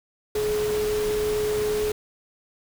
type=tone in noise; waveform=sine; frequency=423.3 Hz; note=G#4; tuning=33 cents sharp; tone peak=-22 dBFS; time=0.35-1.92 s; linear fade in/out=5 ms; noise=pink; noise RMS=-33 dBFS; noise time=0.35-1.92 s; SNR=+8 dB; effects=none